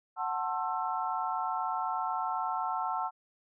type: chord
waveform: sine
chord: F# half-diminished seventh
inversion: none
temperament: just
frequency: 740 / 888 / 1065.6 / 1332 Hz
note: F#5 / A5 / C6 / E6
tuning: 0 / +16 / +31 / +18 cents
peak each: -35 / -34 / -37 / -36 dBFS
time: 0.16-3.11 s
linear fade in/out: 50 ms
effects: none